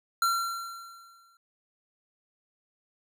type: tone with exponential decay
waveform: square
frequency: 1366 Hz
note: F6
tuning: 39 cents flat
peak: -22 dBFS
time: 0.22-1.37 s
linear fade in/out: 2 ms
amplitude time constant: 250 ms
effects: none

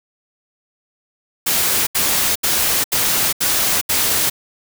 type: noise bursts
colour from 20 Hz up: white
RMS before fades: -17 dBFS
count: 6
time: 1.46-4.3 s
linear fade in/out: 10 ms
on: 410 ms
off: 76 ms
effects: none

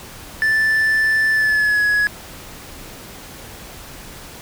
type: tone with pitch glide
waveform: triangle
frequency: 1760 to 1680.5 Hz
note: A6 to G#6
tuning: 0 to +20 cents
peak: -12 dBFS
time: 0.42-2.07 s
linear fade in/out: 0 ms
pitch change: -80 cents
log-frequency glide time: 1.32-1.82 s
effects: pink hiss -37 dBFS RMS until 4.41 s

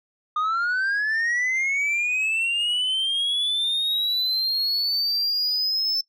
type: linear sweep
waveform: sine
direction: up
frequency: 1213 to 5300 Hz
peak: -18 dBFS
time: 0.36-6.01 s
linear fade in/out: 5 ms
effects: noise-tail reverb RT60 0.1 s tail -21 dB re dry + tanh soft clip ceiling -20 dBFS

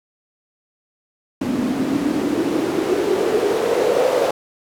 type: noise with band-pass filter sweep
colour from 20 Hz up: white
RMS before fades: -19 dBFS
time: 1.41-4.31 s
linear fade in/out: 5 ms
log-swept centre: 240 to 530 Hz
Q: 6.3
effects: none

